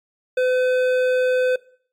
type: tone with hard clipping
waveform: sine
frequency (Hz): 507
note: B4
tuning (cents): +45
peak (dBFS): -18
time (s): 0.37-1.56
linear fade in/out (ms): 5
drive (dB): 11
effects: noise-tail reverb RT60 0.5 s tail -20 dB re dry + MP3 96 kbps